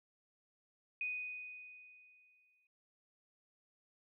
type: tone with exponential decay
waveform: sine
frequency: 2489 Hz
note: D#7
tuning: in tune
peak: -35 dBFS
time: 1.01-2.67 s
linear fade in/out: 2 ms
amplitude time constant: 360 ms
effects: noise-tail reverb RT60 0.1 s tail -25 dB re dry